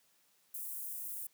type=high-pass noise; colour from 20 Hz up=white; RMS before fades=-42 dBFS; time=0.54-1.27 s; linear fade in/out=5 ms; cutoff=9700 Hz; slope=24 dB/octave; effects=white hiss -71 dBFS RMS until 1.33 s + high-pass 100 Hz 12 dB/octave